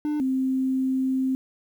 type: tone pair in turn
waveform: triangle / sine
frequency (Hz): 299.4 / 262.2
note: D4 / C4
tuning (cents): +33 / +4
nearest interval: major second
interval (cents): 229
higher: first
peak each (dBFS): -21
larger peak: neither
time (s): 0.05-0.2 / 0.2-1.35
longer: second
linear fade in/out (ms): 0
effects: 9-bit